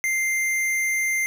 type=tone with hard clipping; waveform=sine; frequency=2093 Hz; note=C7; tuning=in tune; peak=-22 dBFS; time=0.04-1.26 s; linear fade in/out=0 ms; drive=16 dB; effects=none